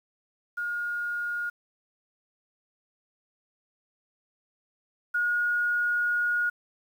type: tone pair in turn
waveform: sine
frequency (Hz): 1428 / 1440.4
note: F6 / F#6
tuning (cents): +38 / -47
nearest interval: unison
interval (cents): 15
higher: second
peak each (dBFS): -28 / -23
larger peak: second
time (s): 0.57-1.5 / 5.14-6.5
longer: second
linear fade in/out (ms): 10
effects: 9-bit